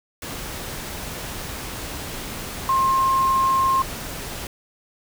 sine tone in noise, 1063 Hz, C6, 27 cents sharp, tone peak -16 dBFS, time 2.69-3.82 s, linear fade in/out 2 ms, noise pink, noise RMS -32 dBFS, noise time 0.22-4.47 s, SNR +13 dB, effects none

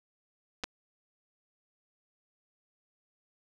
clicks, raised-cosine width 0.2 ms, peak -17 dBFS, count 2, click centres 0.637 / 0.641 s, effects none

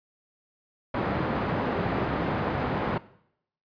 pink band-pass noise, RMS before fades -28 dBFS, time 0.94-2.98 s, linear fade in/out 5 ms, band 110 to 1400 Hz, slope 12 dB/octave, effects noise-tail reverb RT60 0.7 s tail -18 dB re dry + resampled to 11025 Hz

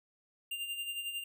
square tone with tremolo, 2794 Hz, F7, in tune, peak -35 dBFS, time 0.51-1.24 s, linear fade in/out 5 ms, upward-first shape sine, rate 11 Hz, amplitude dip 55%, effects none

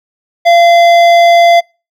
sine tone with hard clipping, 686 Hz, F5, 31 cents flat, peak -5 dBFS, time 0.45-1.61 s, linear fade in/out 20 ms, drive 12 dB, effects noise-tail reverb RT60 0.3 s tail -26 dB re dry

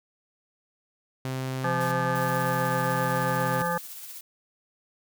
sawtooth tone, 130.81 Hz, C3, in tune, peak -25 dBFS, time 1.25-3.62 s, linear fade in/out 0 ms
harmonic tone, 171.9 Hz, F3, 27 cents flat, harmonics 1 / 3 / 5 / 7 / 9 / 10, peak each -32 / -30 / -30 / -31 / -36 / -35 dBFS, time 1.64-3.78 s, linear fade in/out 5 ms
white noise, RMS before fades -41 dBFS, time 1.8-1.92 s, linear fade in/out 10 ms
blue noise with tremolo, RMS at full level -39 dBFS, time 2.15-4.21 s, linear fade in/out 5 ms, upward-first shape triangle, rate 16 Hz, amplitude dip 45%
effects none

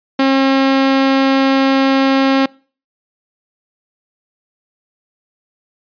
sawtooth tone, 269.4 Hz, C#4, 49 cents flat, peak -6 dBFS, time 0.19-2.46 s, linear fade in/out 5 ms, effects noise-tail reverb RT60 0.4 s tail -25 dB re dry + resampled to 11025 Hz

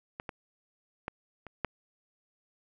clicks, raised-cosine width 0.5 ms, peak -22 / -22 / -19 / -29 / -14 dBFS, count 5, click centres 0.199 / 0.292 / 1.081 / 1.467 / 1.647 s, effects none

